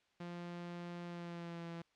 sawtooth tone with pitch glide, 173.8 to 168.46 Hz, F3 to E3, -8 to +38 cents, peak -40 dBFS, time 0.2-1.82 s, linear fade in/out 5 ms, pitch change -54 cents, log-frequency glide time 1.05-1.68 s, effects white hiss -75 dBFS RMS until 1.95 s + low-pass 4000 Hz 12 dB/octave

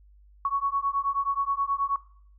sine beating tone pair, 1108.7 / 1118.1 Hz, C#6 / C#6, 0 / +15 cents, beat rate 9.4 Hz, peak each -27 dBFS, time 0.45-1.96 s, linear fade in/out 2 ms, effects noise-tail reverb RT60 0.6 s tail -20 dB re dry + added 50 Hz sine -52 dBFS peak until 2.38 s

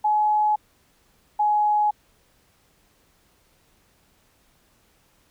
sine tone pair in turn, 847 / 839.7 Hz, G#5 / G#5, +34 / +19 cents, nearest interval unison, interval 15 cents, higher first, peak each -17 dBFS, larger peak neither, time 0.04-0.56 / 1.39-1.91 s, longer neither, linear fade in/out 10 ms, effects pink hiss -62 dBFS RMS until 5.3 s

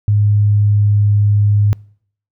sine tone with pitch glide, 103.83 to 103.23 Hz, G#2 to G#2, 0 to -10 cents, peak -9 dBFS, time 0.08-1.73 s, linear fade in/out 0 ms, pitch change -10 cents, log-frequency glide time 0.2-1.05 s, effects noise-tail reverb RT60 0.6 s tail -26 dB re dry

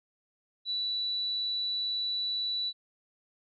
sine tone, 3951 Hz, B7, in tune, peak -29 dBFS, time 0.65-2.73 s, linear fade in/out 50 ms, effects none

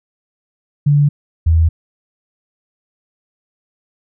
sine tone pair in turn, 145.1 / 81.43 Hz, D3 / E2, -21 / -21 cents, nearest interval minor seventh, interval 1000 cents, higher first, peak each -8 dBFS, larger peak neither, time 0.86-1.09 / 1.46-1.69 s, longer neither, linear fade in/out 10 ms, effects none

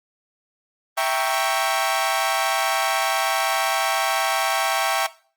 sawtooth chord, E diminished seventh, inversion none, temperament equal, 659.3 / 784 / 932.3 / 1108.7 Hz, E5 / G5 / Bb5 / Db6, 0 / 0 / 0 / 0 cents, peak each -20 / -20 / -25 / -22 dBFS, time 0.97-5.07 s, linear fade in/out 10 ms, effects noise-tail reverb RT60 0.4 s tail -17 dB re dry + Opus 32 kbps

